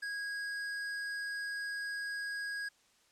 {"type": "tone with hard clipping", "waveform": "sine", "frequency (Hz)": 1646, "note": "G#6", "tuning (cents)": -16, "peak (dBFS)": -38, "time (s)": [0.02, 2.69], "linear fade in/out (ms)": 10, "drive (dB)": 13, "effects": ["white hiss -68 dBFS RMS until 3.11 s", "low-pass 8000 Hz 12 dB/octave"]}